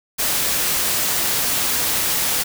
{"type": "noise", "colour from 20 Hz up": "white", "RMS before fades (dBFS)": -20, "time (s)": [0.18, 2.44], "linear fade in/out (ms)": 20, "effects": []}